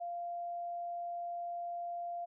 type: tone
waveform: sine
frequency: 694 Hz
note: F5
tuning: 11 cents flat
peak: -37 dBFS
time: 0-2.26 s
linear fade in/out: 20 ms
effects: none